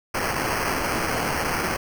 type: noise with sample-and-hold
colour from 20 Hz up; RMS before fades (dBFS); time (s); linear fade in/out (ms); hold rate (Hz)
blue; -25; 0.14-1.77; 10; 3675
effects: none